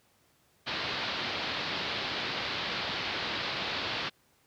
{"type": "low-pass noise", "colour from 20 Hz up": "white", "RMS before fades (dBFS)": -34, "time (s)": [0.66, 4.1], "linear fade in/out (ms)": 20, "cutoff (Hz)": 4500, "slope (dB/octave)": 48, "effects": ["pink hiss -67 dBFS RMS until 4.46 s", "high-pass 80 Hz 12 dB/octave"]}